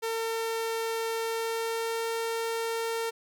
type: tone with pitch glide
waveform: sawtooth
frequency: 453 to 456.2 Hz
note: A#4 to A#4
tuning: -50 to -37 cents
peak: -25 dBFS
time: 0.02-3.11 s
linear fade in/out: 20 ms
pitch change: +13 cents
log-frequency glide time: 1.14-2.07 s
effects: none